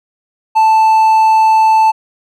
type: tone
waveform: triangle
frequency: 880 Hz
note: A5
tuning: in tune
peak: -4 dBFS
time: 0.55-1.92 s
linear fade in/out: 20 ms
effects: none